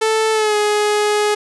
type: tone with pitch glide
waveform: sawtooth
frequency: 440 to 418.7 Hz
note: A4 to G#4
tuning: 0 to +14 cents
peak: -10 dBFS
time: 0.01-1.35 s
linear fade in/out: 10 ms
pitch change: -86 cents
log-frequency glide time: 0.32-0.56 s
effects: resampled to 24000 Hz + 8-bit